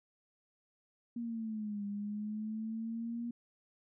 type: exponential two-way sweep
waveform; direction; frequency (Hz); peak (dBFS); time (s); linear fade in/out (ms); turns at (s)
sine; down then up; 238 to 201.9 to 238; -36; 1.16-3.31; 5; 1.85
effects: none